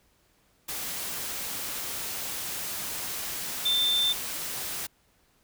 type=tone in noise; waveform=sine; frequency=3563 Hz; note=A7; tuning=21 cents sharp; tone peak=-22 dBFS; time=3.65-4.13 s; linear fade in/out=10 ms; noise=white; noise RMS=-34 dBFS; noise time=0.68-4.87 s; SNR=+9 dB; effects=pink hiss -66 dBFS RMS until 5.43 s